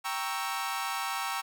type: chord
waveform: sawtooth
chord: G diminished seventh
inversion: none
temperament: equal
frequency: 784 / 932.3 / 1108.7 / 1318.5 Hz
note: G5 / Bb5 / Db6 / Fb6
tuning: 0 / 0 / 0 / 0 cents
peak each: -33 dBFS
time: 0.04-1.42 s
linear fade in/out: 20 ms
effects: none